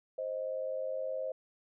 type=tone pair together; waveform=sine; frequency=525.6 / 625 Hz; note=C5 / D#5; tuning=+8 / +8 cents; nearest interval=minor third; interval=300 cents; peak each=-35 / -38 dBFS; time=0.18-1.32 s; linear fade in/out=5 ms; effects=none